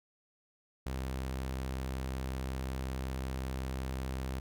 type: tone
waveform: sawtooth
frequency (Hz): 65.41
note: C2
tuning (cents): 0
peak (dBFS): -31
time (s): 0.86-4.4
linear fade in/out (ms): 5
effects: none